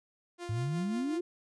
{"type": "tone with tremolo", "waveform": "sawtooth", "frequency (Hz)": 349.2, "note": "F4", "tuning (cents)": 0, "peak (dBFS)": -34, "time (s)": [0.38, 1.21], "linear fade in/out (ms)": 50, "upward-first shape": "sine", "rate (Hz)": 5.5, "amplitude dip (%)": 45}
{"type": "exponential sweep", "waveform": "sine", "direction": "up", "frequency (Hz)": [103, 360.7], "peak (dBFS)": -30, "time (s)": [0.49, 1.21], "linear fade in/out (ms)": 5}
{"effects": ["resampled to 22050 Hz"]}